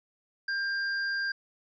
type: tone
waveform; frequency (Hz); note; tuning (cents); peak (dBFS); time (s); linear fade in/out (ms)
square; 1594; G6; +28; -29; 0.48-1.32; 5
effects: resampled to 16000 Hz + 11-bit